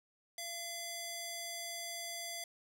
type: tone with band-pass filter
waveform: square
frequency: 681 Hz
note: F5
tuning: 44 cents flat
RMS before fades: -43 dBFS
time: 0.38-2.44 s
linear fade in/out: 2 ms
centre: 7500 Hz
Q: 0.78
effects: none